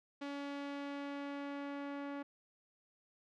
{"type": "tone with low-pass filter sweep", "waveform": "sawtooth", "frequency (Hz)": 283, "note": "C#4", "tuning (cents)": 36, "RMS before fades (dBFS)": -43, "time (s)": [0.21, 2.23], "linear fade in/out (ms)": 10, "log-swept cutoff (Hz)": [3900, 1900], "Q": 0.85, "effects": []}